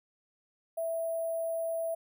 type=tone with sample-and-hold; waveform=sine; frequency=659 Hz; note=E5; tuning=1 cent flat; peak=-30 dBFS; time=0.77-1.95 s; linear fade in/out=10 ms; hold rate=11025 Hz; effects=none